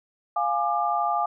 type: chord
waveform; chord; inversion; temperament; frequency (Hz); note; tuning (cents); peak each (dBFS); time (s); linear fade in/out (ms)
sine; D diminished; first; equal with one note detuned; 698.5 / 830.6 / 1193.1; F5 / Ab5 / D6; 0 / 0 / +27; -26; 0.36-1.26; 5
effects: none